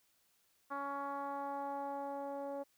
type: tone with low-pass filter sweep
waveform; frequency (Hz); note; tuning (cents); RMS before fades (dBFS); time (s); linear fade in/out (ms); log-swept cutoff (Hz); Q
10% pulse; 280; C#4; +18; -41; 0.7-2.64; 20; 1200 to 630; 3
effects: white hiss -74 dBFS RMS until 2.77 s